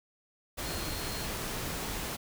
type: tone in noise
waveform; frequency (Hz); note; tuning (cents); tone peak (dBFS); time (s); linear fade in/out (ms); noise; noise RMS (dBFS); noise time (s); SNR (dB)
sine; 4242; C8; +23; -44; 0.64-1.27; 20; pink; -36; 0.57-2.17; -11
effects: none